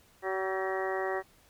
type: harmonic tone with a mistuned harmonic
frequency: 189.8 Hz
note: F#3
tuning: 44 cents sharp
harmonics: 2 / 3 / 4 / 5 / 6 / 7 / 8 / 9 / 10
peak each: -33 / -37 / -36 / -44 / -41 / -45 / -46 / -47 / -38 dBFS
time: 0.22-1.23 s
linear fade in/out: 50 ms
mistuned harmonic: 8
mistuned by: +49 cents
effects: pink hiss -62 dBFS RMS until 1.49 s